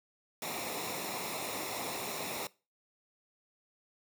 pink noise with comb filter, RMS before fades -38 dBFS, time 0.42-2.47 s, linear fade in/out 2 ms, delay 0.64 ms, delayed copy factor -0.65, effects noise-tail reverb RT60 0.3 s tail -21 dB re dry + high-pass 150 Hz 12 dB/octave

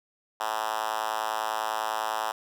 5% pulse tone with high-pass filter, 110 Hz, A2, in tune, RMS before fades -30 dBFS, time 0.4-2.32 s, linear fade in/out 5 ms, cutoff 830 Hz, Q 2.1, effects none

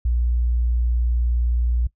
sine tone, 59.6 Hz, A#1, 39 cents sharp, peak -17 dBFS, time 0.05-1.87 s, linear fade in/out 5 ms, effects noise-tail reverb RT60 0.1 s tail -20 dB re dry

